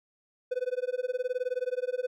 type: tone with tremolo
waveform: triangle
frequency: 502 Hz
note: B4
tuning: 28 cents sharp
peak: -23 dBFS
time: 0.51-2.07 s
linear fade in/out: 10 ms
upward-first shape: sine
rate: 19 Hz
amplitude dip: 100%
effects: none